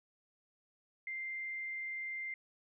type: tone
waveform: sine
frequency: 2093 Hz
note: C7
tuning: in tune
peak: -38 dBFS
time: 1.07-2.34 s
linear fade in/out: 2 ms
effects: none